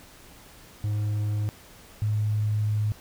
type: tone pair in turn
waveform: triangle / sine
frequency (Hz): 105 / 106.16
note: G#2 / G#2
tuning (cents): +19 / +38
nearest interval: unison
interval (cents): 19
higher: second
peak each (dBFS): -22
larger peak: neither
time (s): 0.84-1.49 / 2.02-2.92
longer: second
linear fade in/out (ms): 0
effects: pink hiss -50 dBFS RMS until 3 s